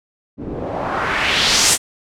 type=noise with low-pass filter sweep; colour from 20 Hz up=white; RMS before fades=-18 dBFS; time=0.37-1.78 s; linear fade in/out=50 ms; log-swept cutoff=250 to 9200 Hz; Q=1.8; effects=none